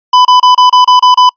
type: tone bursts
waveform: square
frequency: 1000 Hz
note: B5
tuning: 21 cents sharp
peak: -3 dBFS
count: 8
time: 0.13-1.293 s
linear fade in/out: 5 ms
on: 120 ms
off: 29 ms
effects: noise-tail reverb RT60 0.1 s tail -26 dB re dry + resampled to 11025 Hz